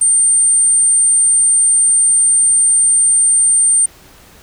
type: tone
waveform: sine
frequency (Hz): 8870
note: C#9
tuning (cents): 0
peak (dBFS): -8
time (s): 0.01-3.86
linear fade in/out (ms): 5
effects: pink hiss -43 dBFS RMS until 4.42 s